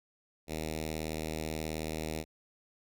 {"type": "tone with notch filter", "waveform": "5% pulse", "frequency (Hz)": 78.6, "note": "D#2", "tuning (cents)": 18, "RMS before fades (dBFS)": -37, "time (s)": [0.47, 2.25], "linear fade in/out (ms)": 50, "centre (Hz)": 1100, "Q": 0.84, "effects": []}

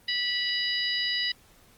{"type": "harmonic tone", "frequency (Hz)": 980, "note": "B5", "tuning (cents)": -14, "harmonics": [2, 3, 4, 5], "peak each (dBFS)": [-31, -31, -31, -31], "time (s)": [0.08, 1.32], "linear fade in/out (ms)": 5, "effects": ["pink hiss -58 dBFS RMS until 1.77 s", "Opus 24 kbps"]}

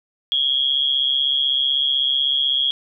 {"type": "tone with amplitude modulation", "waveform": "sine", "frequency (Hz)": 3295, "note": "G#7", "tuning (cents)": -14, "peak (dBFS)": -13, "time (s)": [0.32, 2.71], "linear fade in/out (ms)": 0, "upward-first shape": "sine", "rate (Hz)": 136, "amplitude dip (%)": 75, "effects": []}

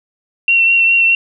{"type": "tone with vibrato", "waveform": "sine", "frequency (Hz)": 2724, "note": "F7", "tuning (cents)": -44, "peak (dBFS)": -8, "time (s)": [0.48, 1.15], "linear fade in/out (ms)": 2, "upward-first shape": "triangle", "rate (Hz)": 4.8, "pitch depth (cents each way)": 23, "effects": []}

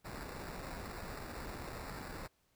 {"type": "noise with sample-and-hold", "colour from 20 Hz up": "pink", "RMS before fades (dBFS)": -45, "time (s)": [0.04, 2.28], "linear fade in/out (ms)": 20, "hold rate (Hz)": 3150, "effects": ["pink hiss -75 dBFS RMS until 2.55 s"]}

